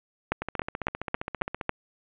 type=two click trains; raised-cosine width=0.5 ms; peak=-16 / -9 dBFS; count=19 / 6; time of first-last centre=0.42-1.612 / 0.32-1.694 s; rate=15.1 / 3.64 Hz; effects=resampled to 8000 Hz + 8-bit